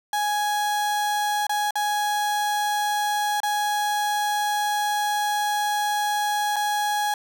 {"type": "tone with dropouts", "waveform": "35% pulse", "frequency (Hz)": 832, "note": "G#5", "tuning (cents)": 3, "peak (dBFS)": -20, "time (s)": [0.13, 7.14], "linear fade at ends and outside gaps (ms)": 2, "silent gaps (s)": [[1.468, 1.494], [1.708, 1.755], [3.403, 3.432], [6.56, 6.564]], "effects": []}